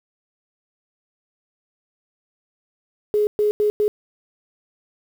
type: tone bursts at uneven times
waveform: sine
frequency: 419.3 Hz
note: G#4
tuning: 17 cents sharp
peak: -15 dBFS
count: 4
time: 3.14-3.27 / 3.39-3.51 / 3.6-3.7 / 3.8-3.88 s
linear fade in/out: 0 ms
effects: 7-bit